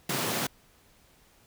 pink high-pass noise, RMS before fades -30 dBFS, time 0.09-0.47 s, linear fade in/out 5 ms, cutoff 120 Hz, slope 48 dB/octave, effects pink hiss -61 dBFS RMS until 1.46 s

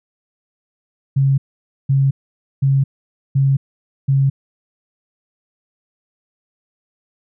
sine tone bursts, 136.5 Hz, C#3, 26 cents flat, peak -11 dBFS, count 5, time 1.16-4.3 s, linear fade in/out 10 ms, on 220 ms, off 510 ms, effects none

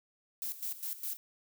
violet noise with tremolo, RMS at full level -37 dBFS, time 0.42-1.17 s, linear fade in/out 0 ms, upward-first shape square, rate 4.9 Hz, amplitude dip 75%, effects none

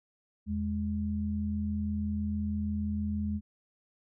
sine tone pair together, 82.41 / 208.6 Hz, E2 / G#3, 0 / +8 cents, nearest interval octave + major third, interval 1608 cents, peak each -33 / -31 dBFS, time 0.46-3.41 s, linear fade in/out 50 ms, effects none

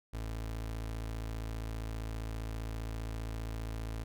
30% pulse tone, 55.1 Hz, A1, 3 cents sharp, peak -34 dBFS, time 0.13-4.04 s, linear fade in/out 10 ms, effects none

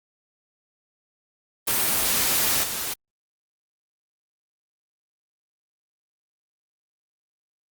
white noise with level steps, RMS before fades -22 / -29 dBFS, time 1.67-2.94 s, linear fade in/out 10 ms, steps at 2.63 s, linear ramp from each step 10 ms, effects Opus 32 kbps

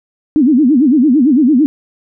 sine tone with vibrato, 274.2 Hz, C#4, 19 cents flat, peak -6 dBFS, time 0.36-1.66 s, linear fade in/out 0 ms, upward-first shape sine, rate 8.9 Hz, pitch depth 260 cents each way, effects none

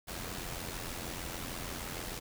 pink noise with amplitude modulation, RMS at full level -38 dBFS, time 0.07-2.2 s, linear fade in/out 20 ms, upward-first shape sine, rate 86.5 Hz, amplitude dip 55%, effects none

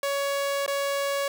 sawtooth tone with dropouts, 560 Hz, C#5, 18 cents sharp, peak -21 dBFS, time 0.03-1.28 s, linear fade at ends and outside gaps 2 ms, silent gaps 0.663-0.678 s, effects none

